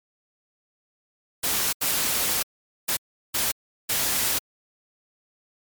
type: noise bursts at uneven times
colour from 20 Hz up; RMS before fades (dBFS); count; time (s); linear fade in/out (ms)
white; -24; 5; 1.43-1.73 / 1.81-2.43 / 2.88-2.97 / 3.34-3.52 / 3.89-4.39; 10
effects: MP3 96 kbps